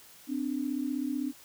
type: tone pair together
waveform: sine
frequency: 257.9 / 293.7 Hz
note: C4 / D4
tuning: -25 / 0 cents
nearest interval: major second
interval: 225 cents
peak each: -32 / -32 dBFS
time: 0.27-1.33 s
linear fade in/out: 50 ms
effects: white hiss -54 dBFS RMS until 1.44 s